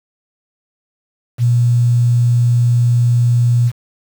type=tone with quantisation; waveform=sine; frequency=120 Hz; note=B2; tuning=49 cents flat; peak=-9 dBFS; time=1.38-3.72 s; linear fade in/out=50 ms; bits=6; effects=none